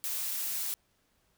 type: noise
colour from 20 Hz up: blue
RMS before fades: -34 dBFS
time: 0.04-0.74 s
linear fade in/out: 0 ms
effects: pink hiss -72 dBFS RMS until 1.37 s